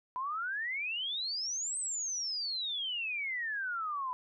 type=exponential two-way sweep; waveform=sine; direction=up then down; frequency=987.8 to 8340 to 987.8 Hz; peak=-33 dBFS; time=0.16-4.13 s; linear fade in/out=0 ms; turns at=1.78 s; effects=none